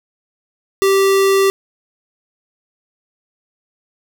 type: tone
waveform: square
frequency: 390 Hz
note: G4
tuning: 9 cents flat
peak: -11 dBFS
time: 0.82-1.5 s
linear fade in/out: 0 ms
effects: none